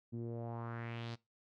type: tone with low-pass filter sweep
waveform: sawtooth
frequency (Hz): 116.54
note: A#2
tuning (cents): 0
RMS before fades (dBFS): -43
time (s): 0.12-1.16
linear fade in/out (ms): 20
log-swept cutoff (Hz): 270 to 4800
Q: 2.7
effects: noise-tail reverb RT60 0.2 s tail -20 dB re dry